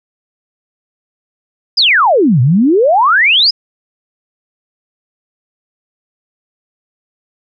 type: exponential two-way sweep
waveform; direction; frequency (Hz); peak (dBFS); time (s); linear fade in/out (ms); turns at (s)
sine; down then up; 5230 to 116.1 to 5230; -6; 1.77-3.51; 10; 2.41
effects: none